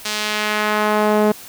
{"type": "tone with band-pass filter sweep", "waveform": "sawtooth", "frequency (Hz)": 211.8, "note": "G#3", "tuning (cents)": 34, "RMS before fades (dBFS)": -18, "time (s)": [0.05, 1.32], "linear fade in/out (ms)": 5, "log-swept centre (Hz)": [5000, 480], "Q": 0.9, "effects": ["white hiss -38 dBFS RMS until 1.48 s"]}